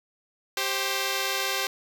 5% pulse tone pair together, 390.9 / 528 Hz, G4 / C5, -5 / +16 cents, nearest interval perfect fourth, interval 521 cents, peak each -17 dBFS, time 0.57-1.67 s, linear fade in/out 2 ms, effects none

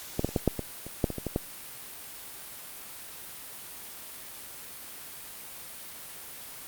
clicks, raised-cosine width 2 ms, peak -13 / -12 / -24 / -11 / -8 / -17 / -26 / -9 / -19 / -20 / -17 / -12 dBFS, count 12, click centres 0.194 / 0.246 / 0.29 / 0.362 / 0.477 / 0.593 / 0.866 / 1.042 / 1.103 / 1.183 / 1.267 / 1.361 s, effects white hiss -43 dBFS RMS until 6.67 s + Opus 48 kbps

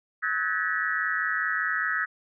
sine tone cluster, 1287 / 1491 / 1639 / 1744 / 1922 Hz, E6 / F#6 / G#6 / A6 / B6, -42 / +13 / -23 / -16 / -48 cents, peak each -31 dBFS, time 0.22-2.06 s, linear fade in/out 20 ms, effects none

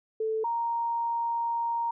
sine tone pair in turn, 440 / 932.3 Hz, A4 / A#5, 0 / 0 cents, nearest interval octave + minor second, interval 1300 cents, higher second, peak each -26 / -26 dBFS, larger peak neither, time 0.2-0.44 / 0.44-1.91 s, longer second, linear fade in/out 5 ms, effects none

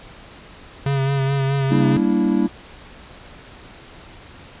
square tone with vibrato, 137 Hz, C#3, 20 cents flat, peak -18 dBFS, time 0.86-1.97 s, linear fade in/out 2 ms, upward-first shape sine, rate 4.7 Hz, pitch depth 30 cents each way
triangle chord, E half-diminished seventh, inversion first, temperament equal with one note detuned, 196 / 233.1 / 289.6 / 329.6 Hz, G3 / Bb3 / D4 / E4, 0 / 0 / -24 / 0 cents, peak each -19 dBFS, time 1.7-2.48 s, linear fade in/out 20 ms
effects pink hiss -42 dBFS RMS until 4.6 s + resampled to 8000 Hz

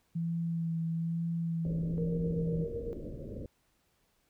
sine tone with vibrato, 166 Hz, E3, 12 cents sharp, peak -30 dBFS, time 0.15-2.65 s, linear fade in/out 10 ms, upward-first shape sine, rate 1.1 Hz, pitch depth 18 cents each way
pink low-pass noise, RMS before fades -41 dBFS, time 1.65-3.46 s, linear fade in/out 2 ms, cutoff 590 Hz, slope 96 dB/octave
sine tone with tremolo, 466.2 Hz, A#4, in tune, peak -34 dBFS, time 1.98-2.93 s, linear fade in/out 0 ms, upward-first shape sine, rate 7.9 Hz, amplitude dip 55%
effects pink hiss -73 dBFS RMS until 4.29 s

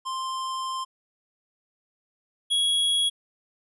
square tone pair in turn, 1048 / 3327 Hz, C6 / G#7, +2 / +2 cents, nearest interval octave + minor sixth, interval 2000 cents, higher second, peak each -29 / -21 dBFS, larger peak second, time 0.05-0.85 / 2.5-3.1 s, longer first, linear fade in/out 20 ms, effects resampled to 24000 Hz

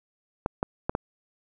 clicks, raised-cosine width 1 ms, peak -11 dBFS, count 4, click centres 0.461 / 0.629 / 0.895 / 0.951 s, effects none

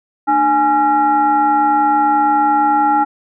sine tone with frequency modulation, 834 Hz, G#5, 7 cents sharp, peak -10 dBFS, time 0.27-3.05 s, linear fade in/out 20 ms, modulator 533 Hz, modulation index 0.74, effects none

